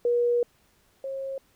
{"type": "tone pair in turn", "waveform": "sine", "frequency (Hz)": [480, 539.9], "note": ["B4", "C#5"], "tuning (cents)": [-49, -46], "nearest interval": "major second", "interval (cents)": 203, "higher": "second", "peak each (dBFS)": [-20, -30], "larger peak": "first", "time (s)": [[0.05, 0.43], [1.04, 1.38]], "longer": "first", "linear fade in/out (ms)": 2, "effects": ["pink hiss -64 dBFS RMS until 1.55 s"]}